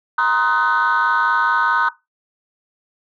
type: chord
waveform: sine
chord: C half-diminished seventh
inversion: third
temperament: just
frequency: 941.9 / 1046.5 / 1255.8 / 1507 Hz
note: Bb5 / C6 / Eb6 / Gb6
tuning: +18 / 0 / +16 / +31 cents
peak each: -18 / -22 / -18 / -17 dBFS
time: 0.18-1.89 s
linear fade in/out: 5 ms
effects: noise-tail reverb RT60 0.2 s tail -17 dB re dry + tanh soft clip ceiling -9 dBFS